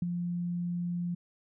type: tone with ADSR envelope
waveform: sine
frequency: 174.61 Hz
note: F3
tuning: in tune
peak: -24 dBFS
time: 0.02-1.15 s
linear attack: 4 ms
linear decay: 16 ms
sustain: -6 dB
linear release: 10 ms
effects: none